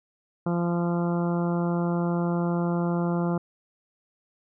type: harmonic tone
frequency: 172.5 Hz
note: F3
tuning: 21 cents flat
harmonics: 1 / 2 / 3 / 4 / 5 / 6 / 7 / 8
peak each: -24 / -30 / -34 / -36 / -38 / -40 / -41 / -42 dBFS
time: 0.46-3.38 s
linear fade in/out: 5 ms
effects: none